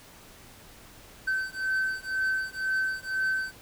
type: beating tone pair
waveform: triangle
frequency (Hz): 1537 / 1539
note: G6 / G6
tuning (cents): -35 / -32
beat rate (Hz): 2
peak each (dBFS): -28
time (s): 1.27-3.52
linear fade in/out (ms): 10
effects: pink hiss -51 dBFS RMS until 3.61 s